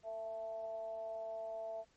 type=tone with frequency modulation; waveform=sine; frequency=665 Hz; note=E5; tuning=15 cents sharp; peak=-40 dBFS; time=0.03-1.85 s; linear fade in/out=50 ms; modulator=215 Hz; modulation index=0.38; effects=pink hiss -72 dBFS RMS until 1.96 s + MP3 32 kbps